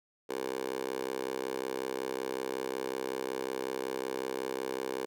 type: tone with high-pass filter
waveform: 10% pulse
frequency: 65.41 Hz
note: C2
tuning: in tune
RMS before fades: -36 dBFS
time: 0.29-5.06 s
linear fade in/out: 10 ms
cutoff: 450 Hz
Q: 2.9
effects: none